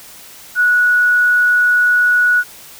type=tone; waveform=sine; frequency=1466 Hz; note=F#6; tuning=16 cents flat; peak=-9 dBFS; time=0.55-2.44 s; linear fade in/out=50 ms; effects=white hiss -38 dBFS RMS until 2.79 s